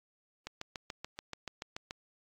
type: click train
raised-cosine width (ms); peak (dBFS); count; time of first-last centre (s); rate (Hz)
0.2; -22; 11; 0.47-1.909; 6.95
effects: AAC 48 kbps